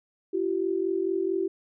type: tone pair together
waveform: sine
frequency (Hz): 338.8 / 383.3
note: E4 / G4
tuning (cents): +48 / -39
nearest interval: major second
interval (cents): 213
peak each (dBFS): -28 / -26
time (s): 0.33-1.48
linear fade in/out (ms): 10
effects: none